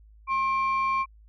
sine tone pair together, 1069.6 / 2349 Hz, C6 / D7, +38 / 0 cents, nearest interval octave + major second, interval 1362 cents, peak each -22 / -30 dBFS, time 0.27-1.06 s, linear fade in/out 50 ms, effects tanh soft clip ceiling -18 dBFS + added 53 Hz sine -50 dBFS peak until 1.28 s

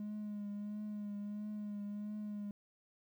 triangle tone with vibrato, 207.7 Hz, G#3, in tune, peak -37 dBFS, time 0-2.51 s, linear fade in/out 2 ms, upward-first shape triangle, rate 1.5 Hz, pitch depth 34 cents each way, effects tanh soft clip ceiling -34 dBFS + 12-bit

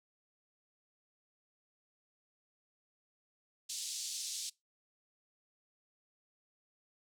white band-pass noise, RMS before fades -41 dBFS, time 3.69-4.5 s, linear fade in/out 10 ms, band 3600 to 8300 Hz, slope 24 dB/octave, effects noise-tail reverb RT60 0.2 s tail -23 dB re dry

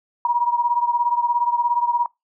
sine beating tone pair, 953 / 970 Hz, A#5 / B5, +38 / -31 cents, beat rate 17 Hz, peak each -18 / -22 dBFS, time 0.25-2.06 s, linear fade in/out 2 ms, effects noise-tail reverb RT60 0.2 s tail -25 dB re dry

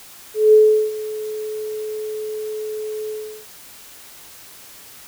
sine tone with ADSR envelope, 430.1 Hz, A4, 39 cents flat, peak -6 dBFS, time 0.34-3.46 s, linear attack 190 ms, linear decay 380 ms, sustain -18 dB, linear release 360 ms, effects white hiss -42 dBFS RMS until 5.07 s

